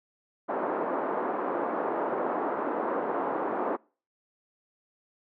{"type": "band-pass noise", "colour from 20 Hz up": "pink", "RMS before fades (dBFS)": -30, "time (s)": [0.48, 3.77], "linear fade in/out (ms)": 20, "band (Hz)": [300, 1200], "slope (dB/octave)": 24, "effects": ["noise-tail reverb RT60 0.4 s tail -26 dB re dry"]}